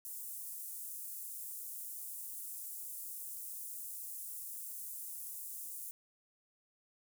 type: high-pass noise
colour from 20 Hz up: pink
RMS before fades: -45 dBFS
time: 0.05-5.91 s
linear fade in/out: 0 ms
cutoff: 9100 Hz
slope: 24 dB/octave
effects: none